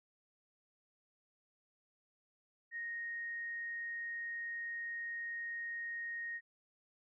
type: tone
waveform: sine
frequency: 1864.7 Hz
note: A#6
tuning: in tune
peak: -39 dBFS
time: 2.71-6.41 s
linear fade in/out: 50 ms
effects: none